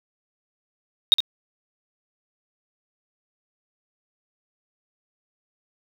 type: tone with echo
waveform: sine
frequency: 3729 Hz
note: A#7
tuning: in tune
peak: -8 dBFS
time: 1.12-1.14 s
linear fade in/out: 0 ms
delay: 64 ms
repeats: 1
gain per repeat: -10 dB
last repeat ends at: 1.204 s
effects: tanh soft clip ceiling -6 dBFS + 7-bit